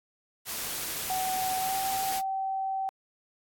white noise, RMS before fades -34 dBFS, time 0.45-2.22 s, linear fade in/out 50 ms
sine tone with pitch glide, 753 to 771 Hz, F#5 to G5, +30 to -29 cents, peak -28 dBFS, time 1.1-2.89 s, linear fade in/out 0 ms, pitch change +41 cents, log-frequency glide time 1.59-1.75 s
effects AAC 64 kbps

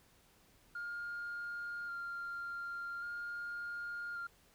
sine tone with vibrato, 1403 Hz, F6, 8 cents sharp, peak -38 dBFS, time 0.75-4.27 s, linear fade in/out 5 ms, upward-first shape square, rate 0.44 Hz, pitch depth 13 cents each way, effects tanh soft clip ceiling -37 dBFS + pink hiss -67 dBFS RMS until 4.54 s

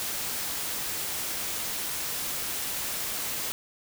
white noise, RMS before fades -32 dBFS, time 0-3.52 s, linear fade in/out 0 ms, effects none

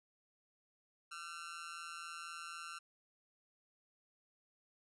sawtooth tone with amplitude modulation, 1361 Hz, F6, 45 cents flat, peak -38 dBFS, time 1.11-2.79 s, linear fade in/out 10 ms, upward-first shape sine, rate 164 Hz, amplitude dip 90%, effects resampled to 24000 Hz

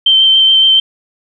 sine tone with vibrato, 3116 Hz, G7, 11 cents flat, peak -5 dBFS, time 0.06-0.8 s, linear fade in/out 5 ms, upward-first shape sine, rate 7.1 Hz, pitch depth 13 cents each way, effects none

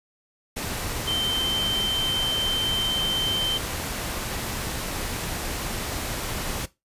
sine tone in noise, 3108 Hz, G7, 16 cents flat, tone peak -23 dBFS, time 1.07-3.58 s, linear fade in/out 10 ms, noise pink, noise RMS -30 dBFS, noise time 0.56-6.66 s, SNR +4 dB, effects noise-tail reverb RT60 0.2 s tail -17 dB re dry + resampled to 32000 Hz

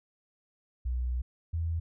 sine tone pair in turn, 61.74 / 82.65 Hz, B1 / E2, 0 / +5 cents, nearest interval perfect fourth, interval 505 cents, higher second, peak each -28 dBFS, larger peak neither, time 0.85-1.22 / 1.53-1.8 s, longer first, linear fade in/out 10 ms, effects none

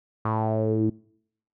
sawtooth tone with low-pass filter sweep, 110 Hz, A2, in tune, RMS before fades -24 dBFS, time 0.25-0.9 s, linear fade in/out 5 ms, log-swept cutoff 1200 to 290 Hz, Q 5.6, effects noise-tail reverb RT60 0.7 s tail -25 dB re dry

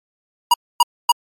square tone bursts, 958 Hz, A#5, 47 cents sharp, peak -9 dBFS, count 3, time 0.51-1.12 s, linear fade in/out 5 ms, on 30 ms, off 260 ms, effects MP3 64 kbps

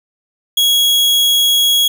40% pulse tone, 3322 Hz, G#7, in tune, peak -9 dBFS, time 0.57-1.88 s, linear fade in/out 5 ms, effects none

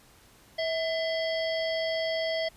harmonic tone with a mistuned harmonic, 649 Hz, E5, 27 cents flat, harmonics 1 / 3 / 5 / 7 / 8, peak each -28 / -35 / -37 / -40 / -42 dBFS, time 0.58-2.49 s, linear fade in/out 10 ms, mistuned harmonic 3, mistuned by +58 cents, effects pink hiss -57 dBFS RMS until 2.56 s + resampled to 32000 Hz

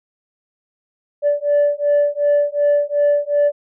sine beating tone pair, 580 / 582.7 Hz, D5 / D5, -22 / -14 cents, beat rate 2.7 Hz, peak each -15 dBFS, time 1.22-3.52 s, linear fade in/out 50 ms, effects tanh soft clip ceiling -9 dBFS

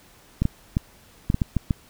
clicks, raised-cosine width 5 ms, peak -8 dBFS, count 8, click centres 0.42 / 0.454 / 0.769 / 1.301 / 1.344 / 1.418 / 1.567 / 1.708 s, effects pink hiss -53 dBFS RMS until 1.89 s

